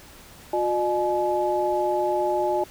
sine tone cluster, 358.7 / 607 / 849 Hz, F4 / D#5 / G#5, +46 / -43 / +38 cents, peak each -25 dBFS, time 0.53-2.64 s, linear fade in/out 5 ms, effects pink hiss -47 dBFS RMS until 2.7 s

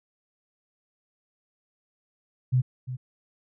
sine tone with echo, 127 Hz, B2, 49 cents sharp, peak -18 dBFS, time 2.52-2.62 s, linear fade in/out 20 ms, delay 350 ms, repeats 1, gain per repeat -12 dB, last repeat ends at 2.97 s, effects none

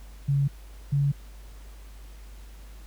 sine tone pair in turn, 140 / 141.38 Hz, C#3 / C#3, +18 / +34 cents, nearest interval unison, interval 16 cents, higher second, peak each -20 dBFS, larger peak neither, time 0.28-0.48 / 0.92-1.12 s, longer neither, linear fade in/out 10 ms, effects added 50 Hz sine -42 dBFS peak until 2.86 s + pink hiss -55 dBFS RMS until 2.86 s

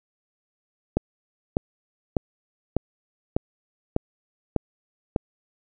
click train, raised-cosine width 2 ms, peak -7 dBFS, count 8, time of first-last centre 0.97-5.162 s, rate 1.67 Hz, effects none

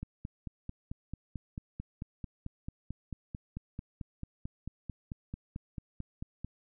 click train, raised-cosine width 5 ms, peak -26 dBFS, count 30, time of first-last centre 0.03-6.446 s, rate 4.52 Hz, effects none

